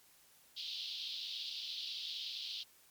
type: band-pass noise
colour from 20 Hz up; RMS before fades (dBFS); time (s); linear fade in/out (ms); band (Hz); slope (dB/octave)
pink; -43; 0.56-2.64; 20; 3100 to 4700; 48
effects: white hiss -65 dBFS RMS until 2.9 s + MP3 96 kbps